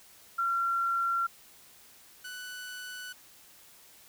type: tone pair in turn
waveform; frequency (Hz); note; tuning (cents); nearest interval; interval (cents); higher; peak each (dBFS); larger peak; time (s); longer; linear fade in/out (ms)
sine / sawtooth; 1369 / 1489.3; F6 / F#6; -35 / +11; minor second; 146; second; -26 / -36; first; 0.38-1.27 / 2.24-3.13; neither; 10
effects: white hiss -56 dBFS RMS until 4.08 s